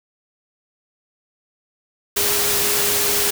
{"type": "tone in noise", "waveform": "sine", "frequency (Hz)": 410, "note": "G#4", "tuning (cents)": -22, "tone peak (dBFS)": -27, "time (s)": [2.16, 3.31], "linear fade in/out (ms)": 10, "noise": "white", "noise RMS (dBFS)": -19, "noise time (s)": [2.16, 3.31], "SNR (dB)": -11, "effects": []}